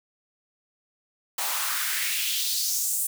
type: noise with high-pass filter sweep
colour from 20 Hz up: white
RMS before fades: -27 dBFS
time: 1.38-3.07 s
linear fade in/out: 5 ms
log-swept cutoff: 740 to 9400 Hz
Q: 2.4
effects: none